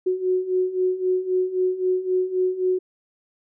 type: beating tone pair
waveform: sine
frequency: 366.5 / 370.3 Hz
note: F#4 / F#4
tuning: -16 / +1 cents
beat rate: 3.8 Hz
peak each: -25 / -21 dBFS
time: 0.06-2.79 s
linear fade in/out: 10 ms
effects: none